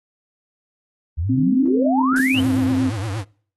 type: exponential sweep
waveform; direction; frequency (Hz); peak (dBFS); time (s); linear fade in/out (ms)
sine; up; 73.42 to 3148; -19; 1.17-2.41; 20
type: tone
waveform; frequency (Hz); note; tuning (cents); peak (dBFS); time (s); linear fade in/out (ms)
sine; 261.6; C4; 0; -16; 1.29-2.9; 10
type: noise with exponential decay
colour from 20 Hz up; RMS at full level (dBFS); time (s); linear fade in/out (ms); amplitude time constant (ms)
violet; -25; 2.16-3.13; 2; 210
type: tone with vibrato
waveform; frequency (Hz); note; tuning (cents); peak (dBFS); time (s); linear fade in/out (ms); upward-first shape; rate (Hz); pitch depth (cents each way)
square; 103.83; G#2; 0; -24; 2.33-3.25; 50; triangle; 8.6; 220
effects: noise-tail reverb RT60 0.5 s tail -25 dB re dry + AAC 32 kbps